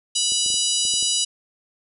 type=harmonic tone; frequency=980 Hz; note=B5; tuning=14 cents flat; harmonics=3 / 4 / 5 / 6 / 7 / 8 / 9 / 10; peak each=-25 / -26 / -27 / -28 / -28 / -29 / -30 / -30 dBFS; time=0.15-1.25 s; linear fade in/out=10 ms
type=clicks; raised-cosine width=2 ms; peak=-29 dBFS; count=7; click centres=0.321 / 0.462 / 0.503 / 0.542 / 0.852 / 0.939 / 1.027 s
effects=none